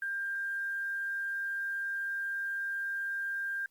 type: tone with quantisation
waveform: sine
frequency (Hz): 1594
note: G6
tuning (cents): +28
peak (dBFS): -32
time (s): 0.02-3.66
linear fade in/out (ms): 2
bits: 10
effects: white hiss -75 dBFS RMS until 3.7 s + Opus 32 kbps